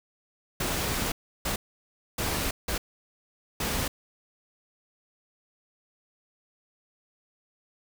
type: noise bursts at uneven times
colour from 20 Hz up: pink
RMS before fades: -29 dBFS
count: 5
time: 0.6-1.12 / 1.45-1.56 / 2.18-2.51 / 2.68-2.78 / 3.6-3.88 s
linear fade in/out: 5 ms
effects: none